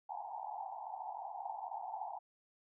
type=band-pass noise; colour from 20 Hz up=pink; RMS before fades=-44 dBFS; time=0.09-2.19 s; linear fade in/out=10 ms; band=720 to 920 Hz; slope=96 dB/octave; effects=none